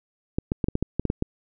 clicks, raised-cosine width 3 ms, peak -10 dBFS, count 10, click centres 0.385 / 0.519 / 0.642 / 0.685 / 0.754 / 0.826 / 0.996 / 1.053 / 1.101 / 1.224 s, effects none

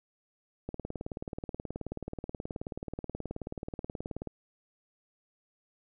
click train, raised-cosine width 2 ms, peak -23 dBFS, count 68, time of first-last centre 0.69-4.273 s, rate 18.7 Hz, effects none

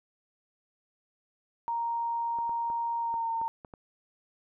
sine tone with pitch glide, 932.3 to 912.6 Hz, A#5 to A#5, 0 to -37 cents, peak -28 dBFS, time 1.68-3.48 s, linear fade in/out 0 ms, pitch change -37 cents, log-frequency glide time 2.99-3.31 s
clicks, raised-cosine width 1 ms, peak -31 dBFS, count 7, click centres 2.387 / 2.494 / 2.701 / 3.141 / 3.415 / 3.648 / 3.738 s
effects none

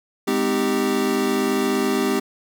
square chord, Ab major seventh, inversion none, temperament equal with one note detuned, 207.7 / 256.5 / 311.1 / 392 Hz, Ab3 / C4 / Eb4 / G4, 0 / -34 / 0 / 0 cents, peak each -27 / -24 / -28 / -23 dBFS, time 0.27-2.2 s, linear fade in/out 10 ms, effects none

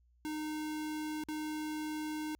square tone with dropouts, 307 Hz, D#4, 23 cents flat, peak -37 dBFS, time 0.25-2.35 s, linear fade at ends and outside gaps 0 ms, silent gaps 1.237-1.286 s, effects added 60 Hz sine -65 dBFS peak until 2.39 s

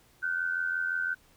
sine tone pair together, 1443 / 1528.8 Hz, F#6 / G6, -44 / -44 cents, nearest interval minor second, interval 100 cents, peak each -33 / -29 dBFS, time 0.22-1.15 s, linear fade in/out 20 ms, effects pink hiss -62 dBFS RMS until 1.36 s

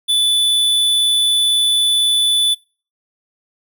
square tone, 3482 Hz, A7, 19 cents flat, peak -13 dBFS, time 0.08-2.55 s, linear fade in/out 20 ms, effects noise-tail reverb RT60 0.4 s tail -26 dB re dry

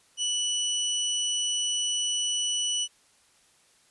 25% pulse tone, 2960 Hz, F#7, in tune, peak -22 dBFS, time 0.17-2.88 s, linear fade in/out 50 ms, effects white hiss -62 dBFS RMS until 3.9 s + resampled to 24000 Hz

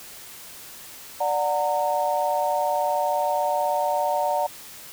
sine chord, D augmented, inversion none, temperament just, 587.3 / 734.2 / 917.7 Hz, D5 / F#5 / A#5, 0 / -14 / -27 cents, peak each -25 dBFS, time 1.2-4.47 s, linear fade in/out 10 ms, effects white hiss -42 dBFS RMS until 4.92 s

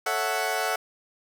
20% pulse chord, F# minor seventh, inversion first, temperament equal, 440 / 554.4 / 659.3 / 740 Hz, A4 / C#5 / E5 / F#5, 0 / 0 / 0 / 0 cents, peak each -27 / -29 / -26 / -23 dBFS, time 0.06-0.76 s, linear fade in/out 5 ms, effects none

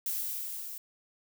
violet noise with level ramp, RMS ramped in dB -32 to -42 dBFS, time 0.06-0.78 s, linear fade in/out 2 ms, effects none

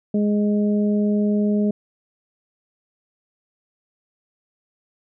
harmonic tone, 207.7 Hz, G#3, in tune, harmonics 1 / 2 / 3, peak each -17 / -25 / -30 dBFS, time 0.14-1.71 s, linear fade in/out 5 ms, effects none

